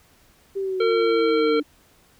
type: linear sweep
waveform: sine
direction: down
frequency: 394.6 to 292.5 Hz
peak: -23 dBFS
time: 0.55-1.63 s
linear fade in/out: 20 ms
type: harmonic tone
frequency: 455.3 Hz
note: A#4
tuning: 41 cents flat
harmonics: 1 / 3 / 5 / 7 / 9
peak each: -18 / -28 / -32 / -35 / -37 dBFS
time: 0.8-1.6 s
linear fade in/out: 5 ms
effects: pink hiss -57 dBFS RMS until 2.19 s